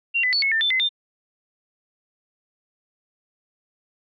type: tone with pitch steps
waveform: sine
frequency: 2757 / 2003 / 4444 / 2190 / 1794 / 3534 / 2048 / 3605 Hz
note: F7 / B6 / C#8 / C#7 / A6 / A7 / C7 / A7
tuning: -23 / +24 / +4 / -22 / +33 / +7 / -38 / +41 cents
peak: -18 dBFS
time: 0.14-0.892 s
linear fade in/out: 20 ms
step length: 94 ms
effects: none